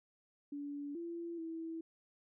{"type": "tone with pitch steps", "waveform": "sine", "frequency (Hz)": [287.1, 339.2, 326.8], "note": ["D4", "E4", "E4"], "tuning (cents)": [-39, 50, -15], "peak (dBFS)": -40, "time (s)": [0.52, 1.81], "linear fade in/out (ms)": 5, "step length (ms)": 430, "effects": []}